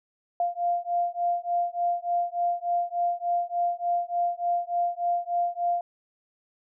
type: beating tone pair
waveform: sine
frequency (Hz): 696 / 699.4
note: F5 / F5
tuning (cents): -6 / +2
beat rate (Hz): 3.4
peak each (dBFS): -27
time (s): 0.4-5.81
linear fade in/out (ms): 2
effects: none